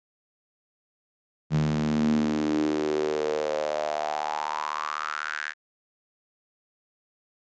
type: tone with high-pass filter sweep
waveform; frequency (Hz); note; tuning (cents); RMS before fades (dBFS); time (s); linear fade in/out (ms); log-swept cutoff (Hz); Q
sawtooth; 76; D#2; -40; -27; 1.5-5.54; 50; 160 to 1700; 6.3
effects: resampled to 16000 Hz